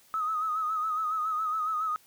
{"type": "tone with vibrato", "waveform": "triangle", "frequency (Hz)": 1268, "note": "D#6", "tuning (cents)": 32, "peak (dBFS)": -23, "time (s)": [0.14, 1.96], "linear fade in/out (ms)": 0, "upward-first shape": "sine", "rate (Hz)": 7.2, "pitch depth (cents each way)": 58, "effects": ["tanh soft clip ceiling -25 dBFS", "white hiss -60 dBFS RMS until 2.06 s"]}